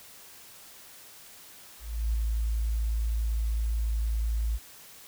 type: tone with ADSR envelope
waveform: sine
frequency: 55.4 Hz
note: A1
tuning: 13 cents sharp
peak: -23 dBFS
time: 1.79-4.59 s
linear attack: 350 ms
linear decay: 3 ms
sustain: -2 dB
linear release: 42 ms
effects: white hiss -50 dBFS RMS until 5.07 s